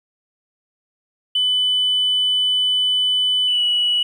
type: tone with pitch glide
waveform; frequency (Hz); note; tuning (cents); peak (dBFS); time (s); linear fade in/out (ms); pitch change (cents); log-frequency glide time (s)
sine; 3000 to 2938; F#7 to F#7; +23 to -13; -14; 1.35-4.03; 5; -36; 3.46-3.62
effects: tanh soft clip ceiling -11 dBFS + 9-bit